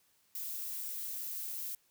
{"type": "noise", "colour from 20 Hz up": "violet", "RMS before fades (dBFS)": -40, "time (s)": [0.35, 1.75], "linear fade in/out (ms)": 2, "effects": ["white hiss -71 dBFS RMS until 1.9 s"]}